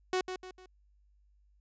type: tone with echo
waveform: sawtooth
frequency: 370 Hz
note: F#4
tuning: in tune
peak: -24 dBFS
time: 0.13-0.21 s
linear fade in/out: 2 ms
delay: 150 ms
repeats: 3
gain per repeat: -8 dB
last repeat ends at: 0.66 s
effects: added 50 Hz sine -63 dBFS peak until 1.6 s + resampled to 16000 Hz